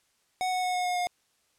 square tone with pitch steps, 740 / 734.9 / 729.8 / 724.8 / 719.8 / 714.8 Hz, F#5 / F#5 / F#5 / F#5 / F#5 / F5, 0 / -12 / -24 / -36 / -48 / +40 cents, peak -27 dBFS, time 0.41-1.07 s, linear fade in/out 0 ms, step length 110 ms, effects white hiss -70 dBFS RMS until 1.58 s + low-pass 10000 Hz 12 dB/octave

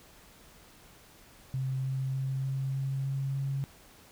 sine tone with pitch steps, 131.9 / 132.74 / 133.59 / 134.44 / 135.3 / 136.16 / 137.03 Hz, C3 / C3 / C3 / C3 / C#3 / C#3 / C#3, +14 / +25 / +36 / +47 / -42 / -31 / -20 cents, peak -29 dBFS, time 1.54-3.64 s, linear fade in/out 0 ms, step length 300 ms, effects pink hiss -56 dBFS RMS until 4.11 s

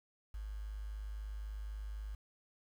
sine tone with quantisation, 51.91 Hz, G#1, in tune, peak -40 dBFS, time 0.34-2.15 s, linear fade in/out 5 ms, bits 10, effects none

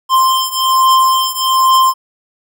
square beating tone pair, 1046.5 / 1047.7 Hz, C6 / C6, 0 / +2 cents, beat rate 1.2 Hz, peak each -12 / -14 dBFS, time 0.09-1.94 s, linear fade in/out 50 ms, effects none

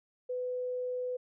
sine tone, 500 Hz, B4, 21 cents sharp, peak -32 dBFS, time 0.29-1.17 s, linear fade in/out 10 ms, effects none

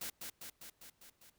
white noise with echo, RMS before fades -42 dBFS, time 0.01-0.1 s, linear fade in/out 5 ms, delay 200 ms, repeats 6, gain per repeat -3 dB, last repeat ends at 1.3 s, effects pink hiss -75 dBFS RMS until 1.38 s

